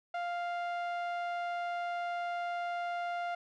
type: tone with low-pass filter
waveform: sawtooth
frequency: 698.5 Hz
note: F5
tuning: in tune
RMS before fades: -36 dBFS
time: 0.14-3.35 s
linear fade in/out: 5 ms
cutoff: 2100 Hz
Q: 0.58
effects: none